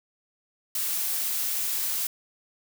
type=noise; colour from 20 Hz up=blue; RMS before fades=-28 dBFS; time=0.75-2.07 s; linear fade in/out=2 ms; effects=none